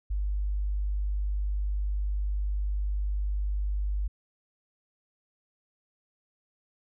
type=tone; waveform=sine; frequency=50 Hz; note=G1; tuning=35 cents sharp; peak=-26 dBFS; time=0.1-4.08 s; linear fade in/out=10 ms; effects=none